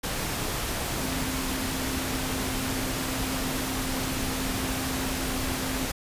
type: tone in noise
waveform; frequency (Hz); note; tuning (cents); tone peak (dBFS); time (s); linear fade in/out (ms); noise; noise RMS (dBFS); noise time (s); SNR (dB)
sine; 261.6; C4; 0; -33; 0.98-5.86; 10; pink; -30; 0.03-5.92; -6
effects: resampled to 32000 Hz